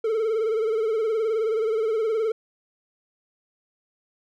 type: tone with vibrato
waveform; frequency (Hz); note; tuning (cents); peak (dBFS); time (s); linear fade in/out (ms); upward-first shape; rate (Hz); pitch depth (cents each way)
triangle; 442.1; A4; +8; -19; 0.04-2.32; 5; sine; 19; 68
effects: none